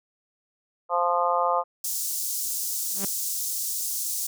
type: harmonic tone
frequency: 174.61 Hz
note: F3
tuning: in tune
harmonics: 3 / 4 / 5 / 6 / 7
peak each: -27 / -27 / -27 / -27 / -27 dBFS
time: 0.89-1.64 s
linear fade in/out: 50 ms
type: high-pass noise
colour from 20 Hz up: pink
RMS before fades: -29 dBFS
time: 1.84-4.27 s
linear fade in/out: 5 ms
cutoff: 5900 Hz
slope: 24 dB/octave
type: tone with exponential growth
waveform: sawtooth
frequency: 196 Hz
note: G3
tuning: in tune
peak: -24 dBFS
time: 2.88-3.05 s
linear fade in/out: 2 ms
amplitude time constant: 35 ms
effects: none